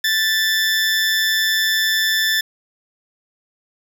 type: tone with amplitude modulation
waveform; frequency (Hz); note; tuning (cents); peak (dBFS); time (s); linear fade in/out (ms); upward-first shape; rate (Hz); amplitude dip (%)
20% pulse; 1760; A6; 0; -9; 0.04-2.41; 5; sine; 191; 40
effects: none